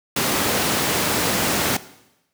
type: high-pass noise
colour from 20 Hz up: pink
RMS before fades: -21 dBFS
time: 0.16-1.77 s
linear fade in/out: 5 ms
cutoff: 150 Hz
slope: 12 dB/octave
effects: noise-tail reverb RT60 0.9 s tail -17 dB re dry